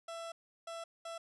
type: tone bursts at uneven times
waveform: 30% pulse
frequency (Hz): 667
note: E5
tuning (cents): +20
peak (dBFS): -39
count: 3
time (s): 0.08-0.32 / 0.67-0.84 / 1.05-1.18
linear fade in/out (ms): 5
effects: resampled to 24000 Hz